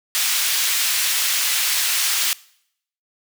pink high-pass noise, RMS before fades -20 dBFS, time 0.15-2.33 s, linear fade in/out 0 ms, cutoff 2400 Hz, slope 12 dB/octave, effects noise-tail reverb RT60 0.7 s tail -22 dB re dry

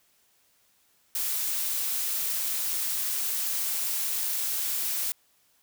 blue noise, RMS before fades -29 dBFS, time 1.15-5.12 s, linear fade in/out 2 ms, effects white hiss -66 dBFS RMS until 5.62 s

